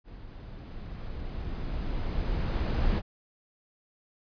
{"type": "noise with level ramp", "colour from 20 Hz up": "brown", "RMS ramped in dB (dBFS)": [-45, -24], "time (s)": [0.04, 3.02], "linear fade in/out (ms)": 50, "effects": ["resampled to 11025 Hz"]}